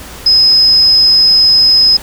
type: tone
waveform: sine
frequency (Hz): 5080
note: D#8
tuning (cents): +35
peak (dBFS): -4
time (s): 0.26-1.97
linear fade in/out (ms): 5
effects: added 60 Hz sine -35 dBFS peak until 2.02 s + pink hiss -30 dBFS RMS until 2.02 s